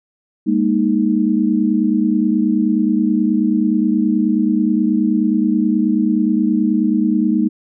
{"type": "chord", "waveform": "sine", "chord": "Ab suspended second", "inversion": "none", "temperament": "equal with one note detuned", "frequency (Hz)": [203.7, 233.1, 311.1], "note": ["Ab3", "Bb3", "Eb4"], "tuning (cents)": [-33, 0, 0], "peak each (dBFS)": -17, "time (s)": [0.46, 7.49], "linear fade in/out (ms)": 20, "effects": []}